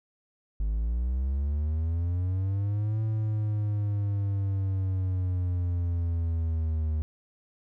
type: linear two-way sweep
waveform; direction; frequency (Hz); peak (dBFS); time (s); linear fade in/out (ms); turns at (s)
triangle; up then down; 50.2 to 110 to 76.9; -23; 0.6-7.02; 0; 3.02
effects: none